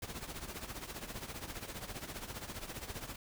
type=noise with tremolo; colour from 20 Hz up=pink; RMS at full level=-41 dBFS; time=0.02-3.16 s; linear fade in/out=5 ms; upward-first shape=triangle; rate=15 Hz; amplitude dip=80%; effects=none